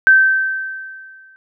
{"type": "tone with exponential decay", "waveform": "sine", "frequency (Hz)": 1550, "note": "G6", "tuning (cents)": -20, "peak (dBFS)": -4, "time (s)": [0.07, 1.36], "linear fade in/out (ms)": 0, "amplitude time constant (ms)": 280, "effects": []}